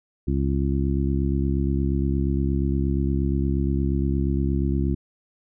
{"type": "harmonic tone", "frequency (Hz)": 68.5, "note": "C#2", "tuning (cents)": -20, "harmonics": [1, 2, 3, 4, 5], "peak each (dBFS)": [-23, -26, -28, -29, -30], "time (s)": [0.27, 4.95], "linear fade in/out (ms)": 10, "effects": []}